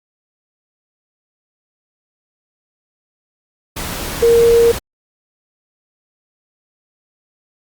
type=tone in noise; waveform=sine; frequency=466.2 Hz; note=A#4; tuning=in tune; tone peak=-7 dBFS; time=4.22-4.72 s; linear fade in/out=10 ms; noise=pink; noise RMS=-24 dBFS; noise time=3.76-4.79 s; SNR=+14 dB; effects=Opus 48 kbps